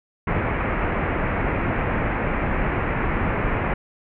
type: low-pass noise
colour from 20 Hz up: pink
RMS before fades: -23 dBFS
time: 0.27-3.74 s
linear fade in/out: 5 ms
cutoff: 2400 Hz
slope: 48 dB/octave
effects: none